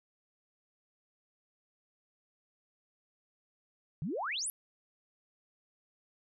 sine exponential sweep, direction up, 133 to 11850 Hz, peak -33 dBFS, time 4.02-4.5 s, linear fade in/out 0 ms, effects none

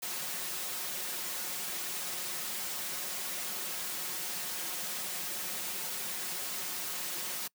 white noise with comb filter, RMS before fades -37 dBFS, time 0.02-7.48 s, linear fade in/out 10 ms, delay 5.5 ms, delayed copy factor +0.6, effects noise-tail reverb RT60 0.1 s tail -24 dB re dry + high-pass 150 Hz 12 dB/octave

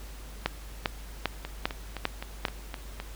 two click trains, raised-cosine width 0.3 ms, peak -19 / -9 dBFS, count 7 / 6, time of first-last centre 1.45-3 / 0.46-2.452 s, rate 3.87 / 2.51 Hz, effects added 50 Hz sine -41 dBFS peak until 3.15 s + pink hiss -49 dBFS RMS until 3.15 s

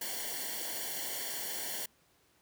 white noise with comb filter, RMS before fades -38 dBFS, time 0.01-1.86 s, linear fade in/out 5 ms, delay 0.79 ms, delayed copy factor -0.85, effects pink hiss -68 dBFS RMS until 2.41 s + high-pass 80 Hz 12 dB/octave

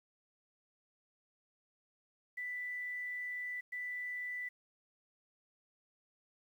sine tone bursts at uneven times, 1982 Hz, B6, 6 cents sharp, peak -38 dBFS, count 2, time 2.37-3.61 / 3.72-4.49 s, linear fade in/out 10 ms, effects 11-bit

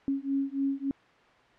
sine beating tone pair, 273 / 276.5 Hz, C#4 / C#4, -26 / -4 cents, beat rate 3.5 Hz, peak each -30 dBFS, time 0.08-0.91 s, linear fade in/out 0 ms, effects white hiss -58 dBFS RMS until 1.58 s + low-pass 2000 Hz 12 dB/octave

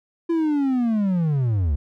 triangle linear sweep, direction down, 340.4 to 65.41 Hz, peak -16 dBFS, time 0.29-1.76 s, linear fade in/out 10 ms, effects none

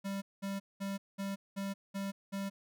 square tone bursts, 196.9 Hz, G3, 8 cents sharp, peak -36 dBFS, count 7, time 0.04-2.5 s, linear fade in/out 20 ms, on 180 ms, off 200 ms, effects none

